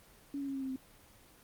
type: tone with pitch steps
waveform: sine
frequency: 281.5 / 277.3 / 273.2 / 269.1 / 265.1 / 261.1 Hz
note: C#4 / C#4 / C#4 / C4 / C4 / C4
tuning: +27 / +1 / -25 / +49 / +23 / -3 cents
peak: -35 dBFS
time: 0.34-0.76 s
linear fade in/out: 2 ms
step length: 70 ms
effects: pink hiss -60 dBFS RMS until 1.43 s + Opus 24 kbps